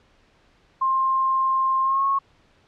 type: tone with pitch glide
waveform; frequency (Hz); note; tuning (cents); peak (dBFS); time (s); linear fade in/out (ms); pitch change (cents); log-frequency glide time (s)
sine; 1058 to 1095.9; C6 to C#6; +19 to -20; -18; 0.81-2.19; 10; +61; 1.82-2.05
effects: pink hiss -59 dBFS RMS until 2.67 s + low-pass 4000 Hz 12 dB/octave